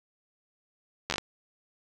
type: slowing click train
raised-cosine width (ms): 0.2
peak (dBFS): -11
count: 6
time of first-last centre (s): 1.1-1.182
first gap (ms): 11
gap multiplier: 1.2
effects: none